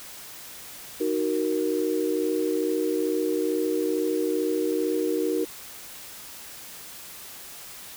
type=chord; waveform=sine; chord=D# minor; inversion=none; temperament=just; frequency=311.1 / 373.4 / 466.7 Hz; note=D#4 / F#4 / A#4; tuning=0 / +16 / +2 cents; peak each=-27 dBFS; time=1-5.45 s; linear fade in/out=10 ms; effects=white hiss -42 dBFS RMS until 7.96 s